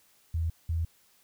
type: tone pair in turn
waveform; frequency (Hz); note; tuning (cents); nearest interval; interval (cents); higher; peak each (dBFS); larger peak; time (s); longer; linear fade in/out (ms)
sine; 82 / 82.34; E2 / E2; -9 / -1; unison; 8; second; -26; neither; 0.34-0.5 / 0.69-0.85; neither; 5
effects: white hiss -64 dBFS RMS until 1.23 s